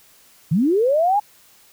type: linear sweep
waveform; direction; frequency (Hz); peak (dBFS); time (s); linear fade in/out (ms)
sine; up; 139.3 to 849; -14; 0.51-1.2; 10
effects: white hiss -52 dBFS RMS until 1.72 s